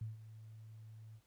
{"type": "tone with ADSR envelope", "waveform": "sine", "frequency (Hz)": 110, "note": "A2", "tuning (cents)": 0, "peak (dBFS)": -38, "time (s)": [0.01, 1.21], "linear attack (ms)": 5, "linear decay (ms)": 150, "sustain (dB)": -13, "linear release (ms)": 58, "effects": ["pink hiss -75 dBFS RMS until 1.26 s"]}